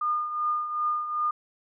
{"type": "tone with tremolo", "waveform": "sine", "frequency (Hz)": 1216, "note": "D#6", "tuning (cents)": -40, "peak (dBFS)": -22, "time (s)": [0.01, 1.31], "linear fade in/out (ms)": 5, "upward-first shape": "triangle", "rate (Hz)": 2.6, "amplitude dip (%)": 65, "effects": []}